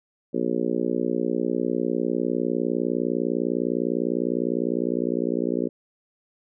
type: harmonic tone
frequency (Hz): 59.9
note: A#1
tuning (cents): +48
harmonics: 3 / 4 / 5 / 6 / 7 / 8 / 9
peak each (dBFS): -33 / -28 / -28 / -28 / -29 / -33 / -35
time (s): 0.33-5.69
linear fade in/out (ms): 20
effects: none